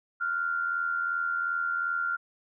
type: tone pair together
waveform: sine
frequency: 1391.3 / 1474 Hz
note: F6 / F#6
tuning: -7 / -7 cents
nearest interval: minor second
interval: 100 cents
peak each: -27 / -35 dBFS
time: 0.2-2.17 s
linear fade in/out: 20 ms
effects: none